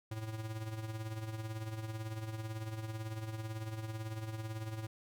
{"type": "tone with tremolo", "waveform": "square", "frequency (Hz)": 110, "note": "A2", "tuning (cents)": 0, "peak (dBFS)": -37, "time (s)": [0.11, 4.87], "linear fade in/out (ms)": 5, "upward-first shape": "triangle", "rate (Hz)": 18, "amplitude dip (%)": 65, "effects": []}